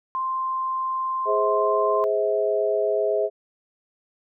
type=tone; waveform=sine; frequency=1046.5 Hz; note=C6; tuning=in tune; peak=-23 dBFS; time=0.15-2.04 s; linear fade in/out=0 ms
type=chord; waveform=sine; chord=Ab augmented; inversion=none; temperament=equal with one note detuned; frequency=415.3 / 523.3 / 645.3 Hz; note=Ab4 / C5 / E5; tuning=0 / 0 / -37 cents; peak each=-23 / -27 / -23 dBFS; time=1.25-3.3 s; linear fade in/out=50 ms
effects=none